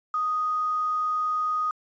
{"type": "tone with quantisation", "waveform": "sine", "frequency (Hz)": 1244.5, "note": "D#6", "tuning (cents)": 0, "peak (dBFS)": -23, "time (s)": [0.14, 1.71], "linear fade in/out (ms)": 2, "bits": 8, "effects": ["resampled to 16000 Hz"]}